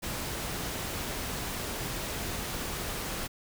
pink noise, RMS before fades -35 dBFS, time 0.02-3.28 s, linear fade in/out 20 ms, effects none

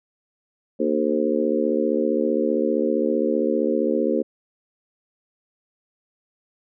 harmonic tone with a mistuned harmonic, 75.3 Hz, D2, 44 cents sharp, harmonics 3 / 4 / 5 / 6 / 7, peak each -25 / -25 / -25 / -25 / -25 dBFS, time 0.79-4.23 s, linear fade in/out 20 ms, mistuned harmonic 3, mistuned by +53 cents, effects none

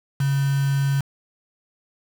sine tone with quantisation, 138.59 Hz, C#3, in tune, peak -18 dBFS, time 0.2-1.01 s, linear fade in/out 5 ms, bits 5, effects none

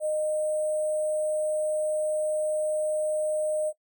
sine tone with sample-and-hold, 615 Hz, D#5, 20 cents flat, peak -24 dBFS, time 0-3.73 s, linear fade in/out 50 ms, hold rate 8820 Hz, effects noise-tail reverb RT60 0.1 s tail -18 dB re dry

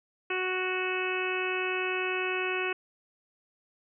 harmonic tone, 370 Hz, F#4, in tune, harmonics 1 / 2 / 3 / 4 / 5 / 6 / 7 / 8, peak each -32 / -40 / -38 / -36 / -40 / -39 / -33 / -43 dBFS, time 0.3-2.73 s, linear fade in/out 5 ms, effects none

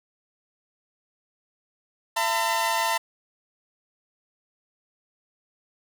sawtooth tone cluster, 671 / 904 / 1010 Hz, E5 / A5 / B5, +31 / +47 / +39 cents, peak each -26 / -21 / -24 dBFS, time 2.16-2.98 s, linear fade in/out 10 ms, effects none

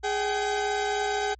30% pulse tone pair together, 415.3 / 766.5 Hz, G#4 / G5, 0 / -39 cents, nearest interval major seventh, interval 1061 cents, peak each -25 dBFS, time 0.03-1.35 s, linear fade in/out 20 ms, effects added 60 Hz sine -49 dBFS peak until 1.39 s + MP3 32 kbps

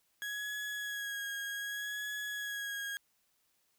35% pulse tone with vibrato, 1661.2 Hz, G#6, in tune, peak -35 dBFS, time 0.22-2.97 s, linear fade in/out 0 ms, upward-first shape sine, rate 0.65 Hz, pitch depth 26 cents each way, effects white hiss -75 dBFS RMS until 3.78 s

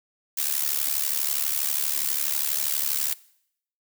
blue noise with amplitude modulation, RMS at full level -22 dBFS, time 0.37-3.14 s, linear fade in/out 10 ms, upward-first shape sine, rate 72.3 Hz, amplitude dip 85%, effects noise-tail reverb RT60 0.7 s tail -21 dB re dry

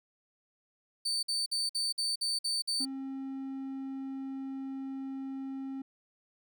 35% pulse tone bursts, 4560 Hz, C#8, 48 cents sharp, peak -28 dBFS, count 8, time 1.05-2.854 s, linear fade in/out 10 ms, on 180 ms, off 52 ms
triangle tone, 268.6 Hz, C4, 46 cents sharp, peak -34 dBFS, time 2.8-5.82 s, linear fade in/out 5 ms
effects none

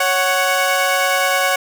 15% pulse tone pair together, 554.4 / 742.4 Hz, C#5 / F#5, 0 / +6 cents, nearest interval perfect fourth, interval 506 cents, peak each -11 dBFS, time 0-1.56 s, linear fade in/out 5 ms, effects none

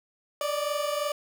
30% pulse tone pair together, 580.1 / 603 Hz, D5 / D5, -21 / +46 cents, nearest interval minor second, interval 67 cents, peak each -26 / -29 dBFS, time 0.41-1.12 s, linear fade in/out 2 ms, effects none

